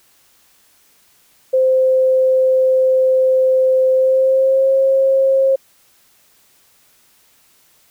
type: tone with pitch glide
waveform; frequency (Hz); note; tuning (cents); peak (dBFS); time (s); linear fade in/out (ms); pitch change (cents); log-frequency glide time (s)
sine; 520 to 536.2; C5 to C5; -11 to +42; -10; 1.53-5.56; 10; +53; 3.93-4.71
effects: white hiss -54 dBFS RMS until 7.9 s